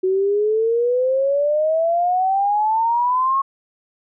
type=exponential sweep; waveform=sine; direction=up; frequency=370 to 1099 Hz; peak=-15 dBFS; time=0.03-3.42 s; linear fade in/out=10 ms; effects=none